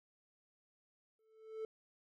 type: tone with exponential growth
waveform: triangle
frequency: 440 Hz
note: A4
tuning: in tune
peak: -35 dBFS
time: 1.19-1.65 s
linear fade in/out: 2 ms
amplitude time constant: 100 ms
effects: tanh soft clip ceiling -31 dBFS